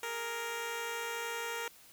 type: tone pair together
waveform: 10% pulse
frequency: 415.3 / 466.2 Hz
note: G#4 / A#4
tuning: 0 / 0 cents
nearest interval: major second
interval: 200 cents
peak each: -38 / -28 dBFS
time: 0.03-1.68 s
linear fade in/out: 2 ms
effects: white hiss -58 dBFS RMS until 1.92 s